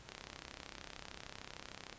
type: click train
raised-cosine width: 0.2 ms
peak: -28 dBFS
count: 62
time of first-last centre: 0.09-1.927 s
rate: 33.2 Hz
effects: pink hiss -57 dBFS RMS until 1.98 s + resampled to 16000 Hz